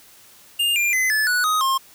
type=tone with pitch steps; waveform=square; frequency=2814 / 2394 / 2036 / 1732.2 / 1473.5 / 1253.5 / 1066.3 Hz; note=F7 / D7 / C7 / A6 / F#6 / D#6 / C6; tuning=+12 / +33 / -48 / -28 / -8 / +12 / +32 cents; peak=-18 dBFS; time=0.59-1.78 s; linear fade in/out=10 ms; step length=170 ms; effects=white hiss -49 dBFS RMS until 1.94 s